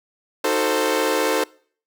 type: chord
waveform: sawtooth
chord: D# diminished seventh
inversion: none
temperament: equal with one note detuned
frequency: 311.1 / 370 / 444.6 / 523.3 Hz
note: D#4 / F#4 / A4 / C5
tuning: 0 / 0 / +18 / 0 cents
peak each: -22 / -23 / -18 / -19 dBFS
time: 0.44-1.44 s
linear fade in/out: 5 ms
effects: noise-tail reverb RT60 0.5 s tail -24 dB re dry